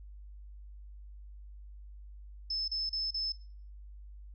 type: tone bursts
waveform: sine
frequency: 5240 Hz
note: E8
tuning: 11 cents flat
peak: -31 dBFS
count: 4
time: 2.5-3.322 s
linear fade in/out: 5 ms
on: 180 ms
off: 34 ms
effects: noise-tail reverb RT60 0.5 s tail -18 dB re dry + added 50 Hz sine -46 dBFS peak until 4.34 s